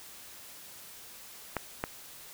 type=clicks; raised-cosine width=0.5 ms; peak=-15 dBFS; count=2; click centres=1.567 / 1.839 s; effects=white hiss -49 dBFS RMS until 2.33 s